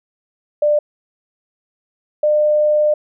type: tone pair in turn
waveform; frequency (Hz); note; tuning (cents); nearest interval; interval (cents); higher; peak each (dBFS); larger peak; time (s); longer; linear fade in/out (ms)
sine; 594 / 601.9; D5 / D5; +20 / +42; unison; 22; second; -11; neither; 0.62-0.79 / 2.23-2.94; second; 5
effects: none